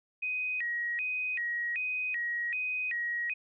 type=tone with vibrato; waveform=sine; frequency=2180 Hz; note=C#7; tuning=29 cents flat; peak=-30 dBFS; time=0.22-3.34 s; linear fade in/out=10 ms; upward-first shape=square; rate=1.3 Hz; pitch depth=240 cents each way; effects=none